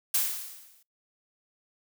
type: noise with exponential decay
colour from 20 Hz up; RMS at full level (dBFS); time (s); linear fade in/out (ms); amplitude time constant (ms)
blue; -23; 0.14-0.83; 5; 150
effects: noise-tail reverb RT60 0.2 s tail -26 dB re dry